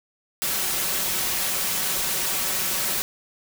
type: noise with comb filter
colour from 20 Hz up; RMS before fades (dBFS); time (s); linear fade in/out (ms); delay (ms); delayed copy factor
white; -25; 0.42-3.02; 0; 5.3; +0.5
effects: none